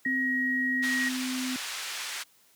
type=tone; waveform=sine; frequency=1894 Hz; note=A#6; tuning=27 cents sharp; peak=-26 dBFS; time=0.05-1.09 s; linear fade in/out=5 ms
type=tone with pitch glide; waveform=sine; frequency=260.2 to 256.5 Hz; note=C4 to C4; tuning=-9 to -34 cents; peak=-30 dBFS; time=0.06-1.56 s; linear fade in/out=0 ms; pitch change=-25 cents; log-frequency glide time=0.19-0.31 s
type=band-pass noise; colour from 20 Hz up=pink; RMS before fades=-36 dBFS; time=0.82-2.24 s; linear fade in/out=20 ms; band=1600 to 8400 Hz; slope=12 dB/octave
effects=white hiss -62 dBFS RMS until 2.55 s + high-pass 100 Hz 12 dB/octave